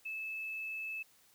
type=tone with hard clipping; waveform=triangle; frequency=2613 Hz; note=E7; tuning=16 cents flat; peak=-38 dBFS; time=0.05-1.03 s; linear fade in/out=10 ms; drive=3 dB; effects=white hiss -66 dBFS RMS until 1.34 s